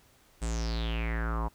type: tone with low-pass filter sweep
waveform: square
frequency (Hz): 56.5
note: A1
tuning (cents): +47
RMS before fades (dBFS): -31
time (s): 0.41-1.49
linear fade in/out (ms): 20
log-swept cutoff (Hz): 8600 to 910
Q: 6.6
effects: pink hiss -62 dBFS RMS until 1.54 s